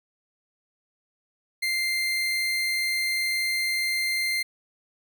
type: tone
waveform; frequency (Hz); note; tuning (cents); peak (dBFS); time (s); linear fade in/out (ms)
30% pulse; 2093; C7; 0; -21; 1.62-4.43; 10
effects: none